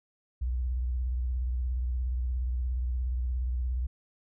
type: tone with vibrato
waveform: sine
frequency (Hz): 62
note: B1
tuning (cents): +7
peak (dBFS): -27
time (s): 0.41-3.87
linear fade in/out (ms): 10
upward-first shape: sine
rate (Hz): 17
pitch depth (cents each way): 110
effects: none